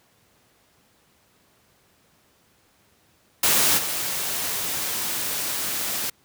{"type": "noise with level steps", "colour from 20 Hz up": "white", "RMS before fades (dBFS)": [-19, -27], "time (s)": [3.43, 6.1], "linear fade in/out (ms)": 5, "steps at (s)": 3.77, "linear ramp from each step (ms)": 20, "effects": ["pink hiss -61 dBFS RMS until 6.24 s", "high-pass 80 Hz 12 dB/octave"]}